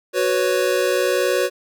square chord, F# suspended fourth, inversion none, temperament equal, 370 / 493.9 / 554.4 Hz, F#4 / B4 / C#5, 0 / 0 / 0 cents, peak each -22 dBFS, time 0.13-1.5 s, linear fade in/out 50 ms, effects none

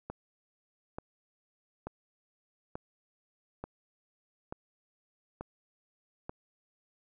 click train, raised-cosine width 1 ms, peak -24 dBFS, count 8, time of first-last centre 0.1-6.295 s, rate 1.13 Hz, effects none

